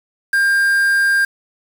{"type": "tone with quantisation", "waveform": "triangle", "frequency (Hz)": 1600, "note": "G6", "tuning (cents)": 35, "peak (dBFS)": -10, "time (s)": [0.33, 1.25], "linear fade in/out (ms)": 5, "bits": 5, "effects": []}